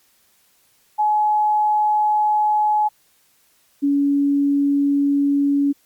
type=tone pair in turn; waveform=sine; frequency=847 / 282.7 Hz; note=G#5 / C#4; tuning=+34 / +34 cents; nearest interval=octave + perfect fifth; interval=1900 cents; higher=first; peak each=-14 dBFS; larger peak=neither; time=0.98-2.89 / 3.82-5.73 s; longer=neither; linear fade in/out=20 ms; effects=white hiss -59 dBFS RMS until 5.85 s + MP3 96 kbps